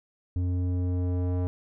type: tone with low-pass filter sweep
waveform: square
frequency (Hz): 89.8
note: F2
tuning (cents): +49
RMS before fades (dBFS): -27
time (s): 0.36-1.47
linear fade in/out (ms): 0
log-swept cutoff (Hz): 230 to 640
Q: 0.97
effects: none